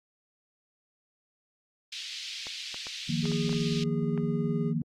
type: band-pass noise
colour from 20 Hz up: white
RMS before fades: -39 dBFS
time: 1.92-3.84 s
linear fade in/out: 5 ms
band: 2500 to 4800 Hz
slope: 24 dB/octave
type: clicks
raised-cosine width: 0.5 ms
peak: -26 dBFS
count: 8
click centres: 2.469 / 2.744 / 2.869 / 3.255 / 3.317 / 3.494 / 3.529 / 4.177 s
type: chord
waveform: sine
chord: Eb suspended second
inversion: none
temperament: equal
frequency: 155.56 / 174.61 / 233.1 Hz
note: Eb3 / F3 / Bb3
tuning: 0 / 0 / 0 cents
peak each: -30 / -32 / -31 dBFS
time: 3.09-4.82 s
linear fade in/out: 5 ms
type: tone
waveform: triangle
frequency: 410 Hz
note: G#4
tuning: 22 cents flat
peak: -32 dBFS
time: 3.22-4.74 s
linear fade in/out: 50 ms
effects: Opus 48 kbps